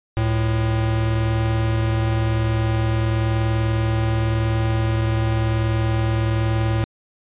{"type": "tone pair together", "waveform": "square", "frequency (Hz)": [71, 111.35], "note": ["C#2", "A2"], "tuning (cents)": [42, 21], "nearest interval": "minor sixth", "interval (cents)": 779, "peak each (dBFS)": [-26, -19], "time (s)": [0.17, 6.84], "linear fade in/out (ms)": 0, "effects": ["resampled to 8000 Hz"]}